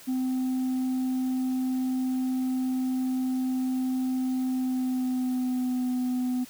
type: tone with pitch glide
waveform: sine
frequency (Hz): 257.4 to 251.2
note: C4 to B3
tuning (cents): -28 to +30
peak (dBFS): -22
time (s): 0.07-6.45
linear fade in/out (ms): 20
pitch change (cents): -42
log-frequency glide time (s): 4.46-5.87
effects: tanh soft clip ceiling -24 dBFS + white hiss -49 dBFS RMS until 6.49 s